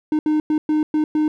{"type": "tone bursts at uneven times", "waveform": "triangle", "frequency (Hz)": 306.1, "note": "D#4", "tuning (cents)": -28, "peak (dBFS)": -13, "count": 6, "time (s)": [[0.12, 0.19], [0.26, 0.4], [0.5, 0.58], [0.69, 0.83], [0.94, 1.04], [1.15, 1.28]], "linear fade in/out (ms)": 2, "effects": []}